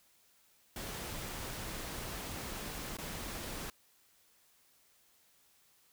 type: noise with dropouts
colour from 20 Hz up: pink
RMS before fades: -42 dBFS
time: 0.76-3.7 s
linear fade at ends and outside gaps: 2 ms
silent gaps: 2.97-2.985 s
effects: white hiss -68 dBFS RMS until 5.92 s